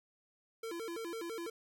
square tone with vibrato, 392 Hz, G4, in tune, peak -40 dBFS, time 0.63-1.5 s, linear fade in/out 5 ms, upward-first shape square, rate 6 Hz, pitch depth 250 cents each way, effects none

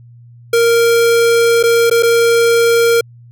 square tone with dropouts, 465.5 Hz, A#4, 2 cents flat, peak -9 dBFS, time 0.53-3.01 s, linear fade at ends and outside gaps 5 ms, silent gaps 1.629-1.636 / 1.899-1.911 / 2.026-2.031 s, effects added 119 Hz sine -37 dBFS peak until 3.31 s

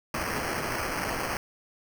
white noise with sample-and-hold, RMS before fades -31 dBFS, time 0.14-1.37 s, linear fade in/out 2 ms, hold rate 3675 Hz, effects none

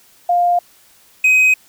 sine / triangle tone pair in turn, 703 / 2520 Hz, F5 / D#7, +11 / +21 cents, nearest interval octave + minor seventh, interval 2210 cents, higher second, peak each -11 / -7 dBFS, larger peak second, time 0.29-0.59 / 1.24-1.54 s, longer neither, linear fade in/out 5 ms, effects white hiss -50 dBFS RMS until 1.68 s

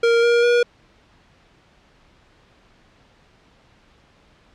square tone with pitch steps, 466.2 / 473 / 479.9 Hz, A#4 / A#4 / B4, 0 / +25 / -50 cents, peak -14 dBFS, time 0.03-0.63 s, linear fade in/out 5 ms, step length 200 ms, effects pink hiss -55 dBFS RMS until 4.54 s + low-pass 4000 Hz 12 dB/octave

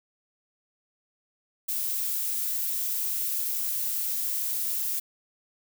violet noise, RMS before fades -29 dBFS, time 1.68-5 s, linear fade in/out 10 ms, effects none

